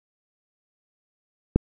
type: click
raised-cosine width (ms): 3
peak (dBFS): -4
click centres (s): 1.56
effects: none